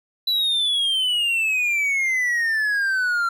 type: exponential sweep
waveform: triangle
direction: down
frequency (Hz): 3986 to 1363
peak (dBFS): -17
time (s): 0.27-3.29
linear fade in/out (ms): 5
effects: none